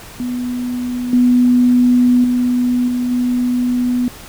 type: tone with level steps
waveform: sine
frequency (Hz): 246.9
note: B3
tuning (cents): 0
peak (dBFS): -18 / -8 / -12 / -15 / -13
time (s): 0.2-4.08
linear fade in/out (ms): 0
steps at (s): 1.13 / 2.24 / 2.88 / 3.11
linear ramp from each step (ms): 2
effects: pink hiss -36 dBFS RMS until 4.28 s